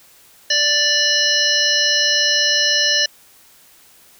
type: harmonic tone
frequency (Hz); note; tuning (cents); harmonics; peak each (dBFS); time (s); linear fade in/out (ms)
587.3; D5; 0; 1 / 3 / 5 / 7 / 9 / 10; -27 / -20 / -20 / -20 / -19 / -24; 0.5-3.06; 5
effects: white hiss -49 dBFS RMS until 4.19 s